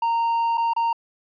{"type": "tone with dropouts", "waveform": "triangle", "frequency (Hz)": 925, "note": "A#5", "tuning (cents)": -14, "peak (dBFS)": -17, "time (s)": [0.02, 0.93], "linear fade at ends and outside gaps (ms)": 5, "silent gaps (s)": [[0.574, 0.578], [0.735, 0.763]], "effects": ["resampled to 11025 Hz"]}